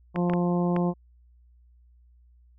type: harmonic tone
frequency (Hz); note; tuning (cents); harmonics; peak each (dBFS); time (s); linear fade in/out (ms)
175.8; F3; +12; 1 / 2 / 3 / 4 / 5 / 6; -23 / -29 / -33 / -35 / -37 / -39; 0.14-0.94; 50
type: clicks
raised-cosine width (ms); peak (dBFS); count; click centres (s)
0.5; -16; 4; 0.16 / 0.298 / 0.336 / 0.764
effects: added 60 Hz sine -54 dBFS peak until 2.58 s